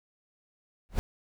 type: noise with exponential growth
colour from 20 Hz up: brown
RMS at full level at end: -22 dBFS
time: 0.89-0.99 s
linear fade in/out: 0 ms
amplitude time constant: 21 ms
effects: none